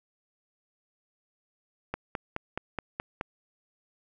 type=click train; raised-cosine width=0.5 ms; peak=-16 dBFS; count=7; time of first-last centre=1.94-3.211 s; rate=4.72 Hz; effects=none